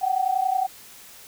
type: tone pair together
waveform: sine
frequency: 742 / 772.9 Hz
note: F#5 / G5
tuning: +5 / -25 cents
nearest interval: minor second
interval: 70 cents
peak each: -23 dBFS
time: 0.01-0.67 s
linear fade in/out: 20 ms
effects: white hiss -46 dBFS RMS until 1.27 s